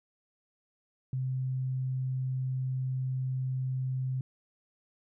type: tone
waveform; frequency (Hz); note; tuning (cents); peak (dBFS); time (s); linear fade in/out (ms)
sine; 130; C3; -11; -29; 1.13-4.21; 2
effects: none